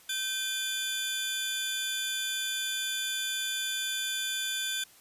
sawtooth tone cluster, 1550 / 2431 / 3496 Hz, G6 / D#7 / A7, -20 / -41 / -12 cents, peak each -32 / -38 / -29 dBFS, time 0.09-4.84 s, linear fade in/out 5 ms, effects white hiss -57 dBFS RMS until 5 s + resampled to 32000 Hz

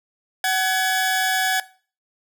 sawtooth tone pair together, 752.7 / 1691 Hz, F#5 / G#6, +29 / +31 cents, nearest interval octave + major second, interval 1402 cents, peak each -18 dBFS, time 0.44-1.6 s, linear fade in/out 2 ms, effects noise-tail reverb RT60 0.4 s tail -18 dB re dry

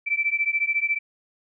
sine beating tone pair, 2321 / 2335 Hz, D7 / D7, -21 / -11 cents, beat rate 14 Hz, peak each -24 dBFS, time 0.06-0.99 s, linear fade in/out 20 ms, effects none

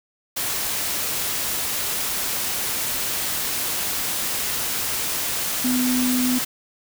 sine tone in noise, 251.2 Hz, B3, 30 cents sharp, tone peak -19 dBFS, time 5.64-6.39 s, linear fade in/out 10 ms, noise white, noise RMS -25 dBFS, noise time 0.36-6.45 s, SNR +3 dB, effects none

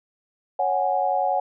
sine chord, C# suspended fourth, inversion none, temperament equal, 554.4 / 740 / 830.6 Hz, C#5 / F#5 / G#5, 0 / 0 / 0 cents, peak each -26 / -22 / -25 dBFS, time 0.59-1.4 s, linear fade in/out 5 ms, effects none

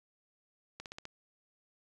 slowing click train, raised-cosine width 0.2 ms, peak -26 dBFS, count 5, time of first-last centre 0.8-1.054 s, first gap 58 ms, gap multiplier 1.06, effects resampled to 24000 Hz

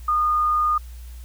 sine tone, 1223 Hz, D#6, 30 cents flat, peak -17 dBFS, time 0.08-0.78 s, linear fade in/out 5 ms, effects added 60 Hz sine -35 dBFS peak until 1.24 s + white hiss -52 dBFS RMS until 1.24 s

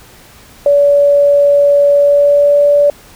sine tone with pitch glide, 572 to 578.3 Hz, D5 to D5, -46 to -27 cents, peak -5 dBFS, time 0.66-2.9 s, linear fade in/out 2 ms, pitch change +19 cents, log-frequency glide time 1.91-2.66 s, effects pink hiss -40 dBFS RMS until 3.15 s

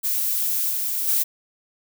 violet noise with level steps, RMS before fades -23 / -25 / -20 dBFS, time 0.03-1.24 s, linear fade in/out 20 ms, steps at 0.69 / 1.07 s, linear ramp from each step 20 ms, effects none

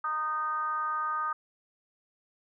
sine tone with frequency modulation, 1234 Hz, D#6, 15 cents flat, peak -28 dBFS, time 0.04-1.33 s, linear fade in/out 5 ms, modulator 310 Hz, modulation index 0.63, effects none

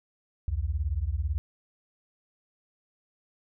sine beating tone pair, 64.7 / 82.7 Hz, C2 / E2, -19 / +6 cents, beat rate 18 Hz, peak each -29 dBFS, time 0.48-1.38 s, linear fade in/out 0 ms, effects none

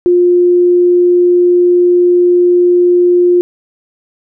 sine tone, 354.1 Hz, F4, 24 cents sharp, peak -5 dBFS, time 0.06-3.41 s, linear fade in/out 0 ms, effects none

